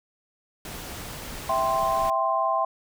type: noise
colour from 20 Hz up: pink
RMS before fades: -37 dBFS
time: 0.65-2.1 s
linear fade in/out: 2 ms
type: chord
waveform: sine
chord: C major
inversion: first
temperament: equal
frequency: 659.3 / 784 / 1046.5 Hz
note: E5 / G5 / C6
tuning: 0 / 0 / 0 cents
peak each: -26 / -27 / -24 dBFS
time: 1.49-2.65 s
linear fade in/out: 5 ms
effects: none